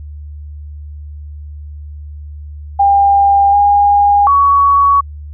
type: tone with pitch steps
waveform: sine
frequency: 800 / 814 / 1123 Hz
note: G5 / G#5 / C#6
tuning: +35 / -35 / +22 cents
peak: -6 dBFS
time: 2.79-5.01 s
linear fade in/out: 10 ms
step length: 740 ms
effects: added 74 Hz sine -26 dBFS peak until 5.33 s